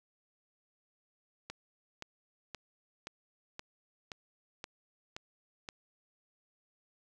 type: click train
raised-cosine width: 0.2 ms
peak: -24 dBFS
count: 9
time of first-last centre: 1.5-5.688 s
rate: 1.91 Hz
effects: none